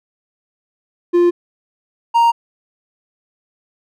triangle tone pair in turn, 349.2 / 932.3 Hz, F4 / A#5, 0 / 0 cents, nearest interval octave + perfect fourth, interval 1700 cents, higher second, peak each -7 dBFS, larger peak neither, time 1.13-1.31 / 2.14-2.32 s, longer neither, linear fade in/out 20 ms, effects none

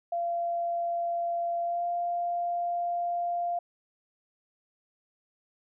sine tone with pitch glide, 687 to 696.2 Hz, F5 to F5, -29 to -6 cents, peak -27 dBFS, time 0.12-3.59 s, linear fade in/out 5 ms, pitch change +23 cents, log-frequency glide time 1.62-1.85 s, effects none

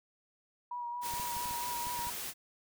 sine tone with vibrato, 962 Hz, B5, 46 cents flat, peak -36 dBFS, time 0.71-2.1 s, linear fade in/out 5 ms, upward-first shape sine, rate 4.4 Hz, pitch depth 23 cents each way
white noise, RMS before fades -40 dBFS, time 1.01-2.34 s, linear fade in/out 50 ms
clicks, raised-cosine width 5 ms, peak -36 dBFS, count 8, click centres 1.138 / 1.198 / 1.367 / 1.457 / 1.51 / 1.869 / 1.992 / 2.07 s
effects none

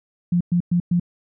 sine tone bursts, 174.8 Hz, F3, 2 cents sharp, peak -15 dBFS, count 4, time 0.32-0.998 s, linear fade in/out 5 ms, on 87 ms, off 110 ms, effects none

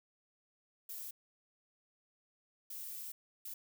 violet noise bursts at uneven times, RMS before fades -45 dBFS, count 3, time 0.89-1.11 / 2.7-3.12 / 3.45-3.54 s, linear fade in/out 5 ms, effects none

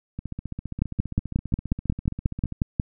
two click trains, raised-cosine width 5 ms, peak -19 / -9 dBFS, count 36 / 12, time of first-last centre 0.19-2.523 / 0.82-2.798 s, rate 15 / 5.56 Hz, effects none

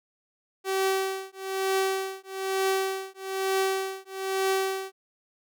sawtooth tone with tremolo, 383.8 Hz, G4, 37 cents flat, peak -18 dBFS, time 0.64-4.92 s, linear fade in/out 50 ms, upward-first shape triangle, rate 1.1 Hz, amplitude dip 100%, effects none

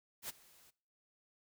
white noise with ADSR envelope, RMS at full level -41 dBFS, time 0.22-0.71 s, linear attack 72 ms, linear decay 18 ms, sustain -23 dB, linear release 16 ms, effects noise-tail reverb RT60 0.5 s tail -22 dB re dry

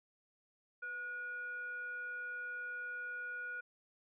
sine tone with frequency modulation, 1450 Hz, F#6, 35 cents flat, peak -40 dBFS, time 0.82-3.61 s, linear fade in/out 10 ms, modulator 952 Hz, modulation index 0.27, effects none

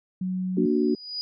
sine tone, 185 Hz, F#3, in tune, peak -25 dBFS, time 0.21-0.66 s, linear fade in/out 5 ms
sine chord, Bb augmented, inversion none, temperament equal, 233.1 / 293.7 / 370 Hz, Bb3 / D4 / F#4, 0 / 0 / 0 cents, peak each -24 dBFS, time 0.57-0.95 s, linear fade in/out 5 ms
sine tone with exponential growth, 4923 Hz, D#8, 19 cents flat, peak -26 dBFS, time 0.65-1.21 s, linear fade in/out 0 ms, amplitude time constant 120 ms
effects none

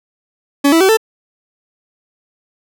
40% pulse tone with pitch steps, 282.5 / 328.3 / 381.5 / 443.3 Hz, C#4 / E4 / G4 / A4, +33 / -7 / -47 / +13 cents, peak -7 dBFS, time 0.64-0.972 s, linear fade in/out 10 ms, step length 83 ms, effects none

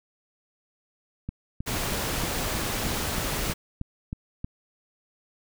click train, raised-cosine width 5 ms, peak -19 dBFS, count 11, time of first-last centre 1.29-4.445 s, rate 3.17 Hz
pink noise, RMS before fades -29 dBFS, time 1.66-3.54 s, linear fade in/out 20 ms
effects none

